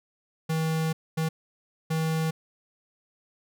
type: tone bursts at uneven times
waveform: square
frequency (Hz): 160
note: D#3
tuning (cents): +49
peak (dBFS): -25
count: 3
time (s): 0.49-0.93 / 1.17-1.29 / 1.9-2.31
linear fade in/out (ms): 10
effects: none